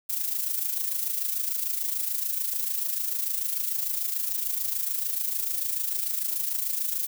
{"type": "noise with amplitude modulation", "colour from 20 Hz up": "violet", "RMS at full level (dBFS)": -26, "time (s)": [0.09, 7.07], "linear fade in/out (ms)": 10, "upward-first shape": "sine", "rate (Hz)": 26.8, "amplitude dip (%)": 60, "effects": []}